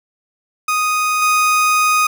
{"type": "tone with level steps", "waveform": "30% pulse", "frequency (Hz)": 1244.5, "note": "D#6", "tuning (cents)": 0, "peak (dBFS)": [-12, -9], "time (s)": [0.68, 2.07], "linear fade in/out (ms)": 5, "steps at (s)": 1.22, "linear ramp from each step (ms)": 2, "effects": []}